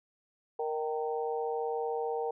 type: harmonic tone with a mistuned harmonic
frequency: 155.56 Hz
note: D#3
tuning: in tune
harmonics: 3 / 4 / 5 / 6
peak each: -32 / -43 / -36 / -42 dBFS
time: 0.59-2.31 s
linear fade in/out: 5 ms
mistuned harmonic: 6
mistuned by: -26 cents
effects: none